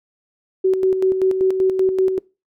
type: tone with tremolo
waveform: sine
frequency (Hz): 377.6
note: F#4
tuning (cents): +35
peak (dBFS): -12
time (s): 0.64-2.19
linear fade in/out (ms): 10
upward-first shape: square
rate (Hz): 5.2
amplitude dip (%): 50
effects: noise-tail reverb RT60 0.3 s tail -24 dB re dry